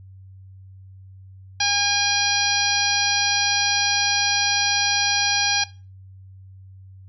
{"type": "harmonic tone with a mistuned harmonic", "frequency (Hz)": 812, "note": "G#5", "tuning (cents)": -39, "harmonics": [1, 2, 3, 4, 5, 6, 7], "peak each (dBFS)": [-26, -26, -26, -26, -26, -26, -26], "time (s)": [1.6, 5.64], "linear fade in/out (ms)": 5, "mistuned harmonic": 5, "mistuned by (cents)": 20, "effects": ["noise-tail reverb RT60 0.3 s tail -18 dB re dry", "added 95 Hz sine -41 dBFS peak until 7.08 s"]}